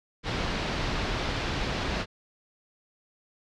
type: low-pass noise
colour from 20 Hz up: pink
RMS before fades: -30 dBFS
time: 0.23-2.06 s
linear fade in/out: 50 ms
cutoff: 4800 Hz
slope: 24 dB/octave
effects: none